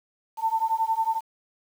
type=beating tone pair; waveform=sine; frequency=890 / 901 Hz; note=A5 / A5; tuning=+20 / +41 cents; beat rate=11 Hz; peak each=-25 dBFS; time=0.37-1.21 s; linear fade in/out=50 ms; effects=8-bit